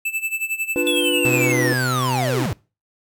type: tone with tremolo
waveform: square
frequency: 2637 Hz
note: E7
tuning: in tune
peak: -20 dBFS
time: 0.05-1.52 s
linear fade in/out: 5 ms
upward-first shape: sine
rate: 11 Hz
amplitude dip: 85%
type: chord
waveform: triangle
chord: B diminished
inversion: first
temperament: equal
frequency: 293.7 / 349.2 / 493.9 Hz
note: D4 / F4 / B4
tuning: 0 / 0 / 0 cents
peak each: -21 dBFS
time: 0.76-1.73 s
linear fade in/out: 0 ms
type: linear sweep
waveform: square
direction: down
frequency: 3472 to 76.6 Hz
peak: -22 dBFS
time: 0.87-2.53 s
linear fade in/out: 0 ms
type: tone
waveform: sawtooth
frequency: 127.4 Hz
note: C3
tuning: 46 cents flat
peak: -17 dBFS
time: 1.25-2.46 s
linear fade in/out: 0 ms
effects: noise-tail reverb RT60 0.3 s tail -22 dB re dry